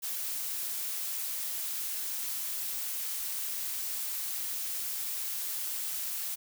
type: noise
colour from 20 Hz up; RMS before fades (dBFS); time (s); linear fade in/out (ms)
blue; -35; 0.02-6.36; 20
effects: none